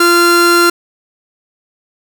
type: tone pair together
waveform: 45% pulse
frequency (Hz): 345.5 / 1382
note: F4 / F6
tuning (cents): -19 / -19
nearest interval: 2 octaves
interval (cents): 2400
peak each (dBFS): -10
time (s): 0-0.7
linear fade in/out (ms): 5
effects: none